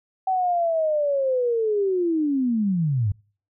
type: linear sweep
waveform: sine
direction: down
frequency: 764 to 93.6 Hz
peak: -19 dBFS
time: 0.27-3.12 s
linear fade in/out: 5 ms
effects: noise-tail reverb RT60 0.4 s tail -25 dB re dry